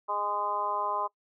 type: harmonic tone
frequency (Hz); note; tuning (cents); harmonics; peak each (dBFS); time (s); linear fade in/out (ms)
205.6; G#3; -17; 2 / 3 / 4 / 5 / 6; -41 / -37 / -35 / -30 / -37; 0.08-1.08; 20
effects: noise-tail reverb RT60 0.1 s tail -21 dB re dry